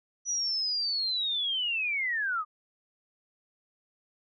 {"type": "linear sweep", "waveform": "sine", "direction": "down", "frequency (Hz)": [5920, 1190], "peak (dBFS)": -27, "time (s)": [0.25, 2.45], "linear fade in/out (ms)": 50, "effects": []}